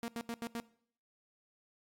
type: tone bursts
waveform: sawtooth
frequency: 233.1 Hz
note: A#3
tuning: in tune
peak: -33 dBFS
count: 5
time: 0.03-0.6 s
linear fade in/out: 0 ms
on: 50 ms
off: 80 ms
effects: noise-tail reverb RT60 0.6 s tail -20 dB re dry + AAC 64 kbps